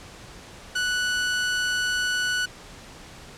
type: tone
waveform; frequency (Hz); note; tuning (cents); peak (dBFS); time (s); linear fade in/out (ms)
sawtooth; 1480; F#6; 0; -19; 0.75-2.46; 10
effects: pink hiss -44 dBFS RMS until 3.37 s + low-pass 8000 Hz 12 dB/octave